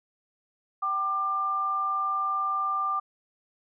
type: tone pair together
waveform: sine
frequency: 772 / 1192.2 Hz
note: G5 / D6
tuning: -27 / +26 cents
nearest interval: minor sixth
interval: 753 cents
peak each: -35 / -25 dBFS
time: 0.82-3 s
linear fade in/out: 10 ms
effects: none